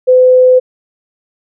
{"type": "tone", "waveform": "sine", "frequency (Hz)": 508, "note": "B4", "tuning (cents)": 49, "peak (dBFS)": -3, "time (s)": [0.07, 0.6], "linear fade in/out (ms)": 20, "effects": []}